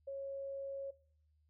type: tone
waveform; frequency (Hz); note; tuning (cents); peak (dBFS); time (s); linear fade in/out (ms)
sine; 549; C#5; -17; -40; 0.07-0.91; 10
effects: noise-tail reverb RT60 0.6 s tail -21 dB re dry + added 76 Hz sine -70 dBFS peak until 1.49 s